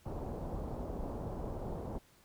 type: low-pass noise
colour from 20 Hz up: pink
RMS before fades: -40 dBFS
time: 0.05-1.99 s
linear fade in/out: 20 ms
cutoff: 860 Hz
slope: 24 dB/octave
effects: pink hiss -65 dBFS RMS until 2.24 s